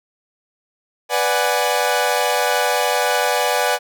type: chord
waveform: sawtooth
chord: G# half-diminished seventh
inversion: first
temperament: equal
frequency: 493.9 / 587.3 / 740 / 830.6 Hz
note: B4 / D5 / F#5 / G#5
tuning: 0 / 0 / 0 / 0 cents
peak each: -18 dBFS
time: 1.09-3.79 s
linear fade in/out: 50 ms
effects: none